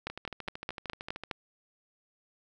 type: two click trains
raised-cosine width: 0.3 ms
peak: -23 / -17 dBFS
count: 16 / 7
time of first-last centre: 0.1-1.236 / 0.07-1.312 s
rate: 13.2 / 4.83 Hz
effects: none